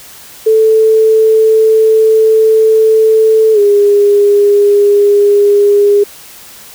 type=tone with pitch glide; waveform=sine; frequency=440 to 408.2 Hz; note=A4 to G#4; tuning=0 to -30 cents; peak=-4 dBFS; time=0.46-6.04 s; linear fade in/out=10 ms; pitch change=-130 cents; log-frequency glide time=3.53-3.59 s; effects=white hiss -34 dBFS RMS until 6.74 s